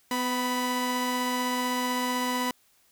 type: tone pair together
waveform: sawtooth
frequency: 250.9 / 987.8 Hz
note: B3 / B5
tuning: +28 / 0 cents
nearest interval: 2 octaves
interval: 2372 cents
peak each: -25 dBFS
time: 0.11-2.51 s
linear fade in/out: 2 ms
effects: white hiss -64 dBFS RMS until 2.91 s